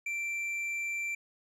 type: tone with tanh clipping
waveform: sine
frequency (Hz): 2349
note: D7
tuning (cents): 0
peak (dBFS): -33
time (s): 0.06-1.15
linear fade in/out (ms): 5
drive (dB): 6
effects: none